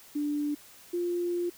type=tone pair in turn; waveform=sine; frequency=293.7 / 349.6 Hz; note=D4 / F4; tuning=0 / +2 cents; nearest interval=minor third; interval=302 cents; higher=second; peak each=-27 dBFS; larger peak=neither; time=0.15-0.55 / 0.93-1.5 s; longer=second; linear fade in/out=10 ms; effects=white hiss -53 dBFS RMS until 1.57 s